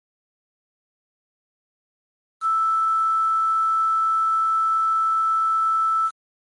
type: tone with quantisation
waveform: sine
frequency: 1318.5 Hz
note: E6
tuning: in tune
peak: -17 dBFS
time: 2.41-6.11 s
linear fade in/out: 50 ms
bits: 7
effects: MP3 48 kbps